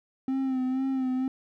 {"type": "tone with vibrato", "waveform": "triangle", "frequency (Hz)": 261.6, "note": "C4", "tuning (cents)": 0, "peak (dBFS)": -23, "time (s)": [0.28, 1.28], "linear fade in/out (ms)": 2, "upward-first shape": "sine", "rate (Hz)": 2.1, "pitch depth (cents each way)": 40, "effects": []}